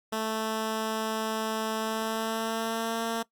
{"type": "tone with pitch glide", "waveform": "10% pulse", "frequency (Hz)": [220, 228], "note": ["A3", "A#3"], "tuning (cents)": [0, -38], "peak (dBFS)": -20, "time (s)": [0.12, 3.23], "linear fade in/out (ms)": 10, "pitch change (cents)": 62, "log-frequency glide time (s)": [1.78, 3.03], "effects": ["noise-tail reverb RT60 0.1 s tail -20 dB re dry", "Opus 48 kbps"]}